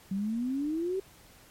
sine exponential sweep, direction up, 188 to 392 Hz, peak -28 dBFS, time 0.11-1 s, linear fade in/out 5 ms, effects pink hiss -56 dBFS RMS until 1.5 s + MP3 64 kbps

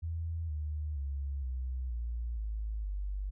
sine tone with pitch steps, 82.41 / 75.57 / 69.3 / 63.55 / 58.27 / 53.44 / 49 Hz, E2 / D#2 / C#2 / C2 / A#1 / A1 / G1, 0 / -50 / 0 / -50 / 0 / -50 / 0 cents, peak -33 dBFS, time 0.02-3.31 s, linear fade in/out 20 ms, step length 470 ms, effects none

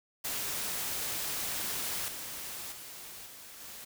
white noise with level steps, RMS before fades -35 / -41 / -46 / -49 / -46 dBFS, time 0.24-3.85 s, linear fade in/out 10 ms, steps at 2.08 / 2.72 / 3.26 / 3.6 s, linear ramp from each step 2 ms, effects none

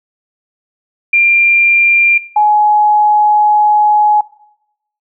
sine tone pair in turn, 2385 / 841.5 Hz, D7 / G#5, +26 / +23 cents, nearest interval octave + tritone, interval 1803 cents, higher first, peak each -6 dBFS, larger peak neither, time 1.13-2.18 / 2.36-4.21 s, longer second, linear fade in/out 5 ms, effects noise-tail reverb RT60 0.8 s tail -20 dB re dry

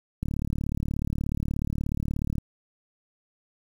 click train, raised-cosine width 5 ms, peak -16 dBFS, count 80, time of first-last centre 0.23-2.383 s, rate 36.7 Hz, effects 8-bit

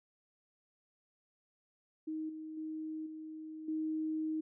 sine tone with level steps, 313.7 Hz, D#4, 14 cents sharp, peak -36 / -42 / -38 / -43 / -33 dBFS, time 2.07-4.41 s, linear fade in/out 10 ms, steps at 2.29 / 2.57 / 3.06 / 3.68 s, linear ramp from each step 5 ms, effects none

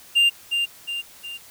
triangle tone with echo, 2794 Hz, F7, in tune, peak -12 dBFS, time 0.15-0.3 s, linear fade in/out 20 ms, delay 360 ms, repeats 3, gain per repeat -6 dB, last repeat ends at 1.38 s, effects white hiss -47 dBFS RMS until 1.5 s

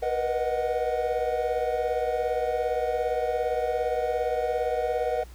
triangle chord, B major seventh, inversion third, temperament equal with one note detuned, 476.5 / 493.9 / 622.3 / 740 Hz, A#4 / B4 / D#5 / F#5, +38 / 0 / 0 / 0 cents, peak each -28 dBFS, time 0.02-5.24 s, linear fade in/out 10 ms, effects added 60 Hz sine -43 dBFS peak until 5.34 s + pink hiss -54 dBFS RMS until 5.34 s

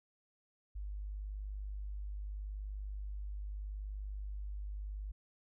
sine tone, 50.4 Hz, G1, 49 cents sharp, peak -39 dBFS, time 0.75-5.12 s, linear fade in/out 10 ms, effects none

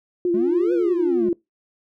sine tone with vibrato, 349.2 Hz, F4, in tune, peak -17 dBFS, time 0.25-1.33 s, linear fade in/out 2 ms, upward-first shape sine, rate 11 Hz, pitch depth 50 cents each way
triangle exponential two-way sweep, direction up then down, 203.3 to 510 to 203.3 Hz, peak -22 dBFS, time 0.34-1.29 s, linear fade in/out 2 ms, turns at 0.73 s
effects noise-tail reverb RT60 0.2 s tail -24 dB re dry

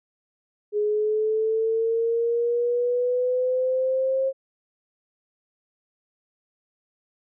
sine linear sweep, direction up, 415.7 to 536 Hz, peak -20 dBFS, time 0.72-4.33 s, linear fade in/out 50 ms, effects none

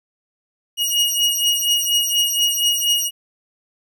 sawtooth beating tone pair, 2878 / 2882.2 Hz, F#7 / F#7, -49 / -46 cents, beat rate 4.2 Hz, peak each -16 dBFS, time 0.77-3.11 s, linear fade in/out 50 ms, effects none

